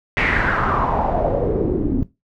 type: noise with low-pass filter sweep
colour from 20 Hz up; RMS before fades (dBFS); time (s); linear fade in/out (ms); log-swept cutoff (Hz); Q
pink; -19; 0.17-2.03; 0; 2300 to 250; 4.6
effects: noise-tail reverb RT60 0.2 s tail -17 dB re dry